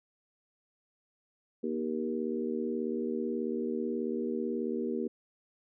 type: harmonic tone with a mistuned harmonic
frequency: 78.3 Hz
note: D#2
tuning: 11 cents sharp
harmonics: 3 / 4 / 5 / 6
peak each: -34 / -38 / -35 / -38 dBFS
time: 1.63-5.08 s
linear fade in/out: 10 ms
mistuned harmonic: 3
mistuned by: +24 cents
effects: none